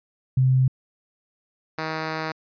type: tone pair in turn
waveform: sine / 5% pulse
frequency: 130 / 158.38 Hz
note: C3 / D#3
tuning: -11 / +31 cents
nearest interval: minor third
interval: 342 cents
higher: second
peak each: -15 dBFS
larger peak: neither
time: 0.37-0.68 / 1.78-2.32 s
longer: second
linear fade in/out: 5 ms
effects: resampled to 11025 Hz